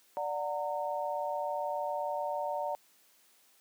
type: chord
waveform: sine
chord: D augmented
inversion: none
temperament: just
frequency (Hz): 587.3 / 734.2 / 917.7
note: D5 / F#5 / A#5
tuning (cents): 0 / -14 / -27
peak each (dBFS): -35 / -37 / -36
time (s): 0.17-2.75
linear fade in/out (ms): 0
effects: white hiss -65 dBFS RMS until 3.6 s + high-pass 200 Hz 12 dB/octave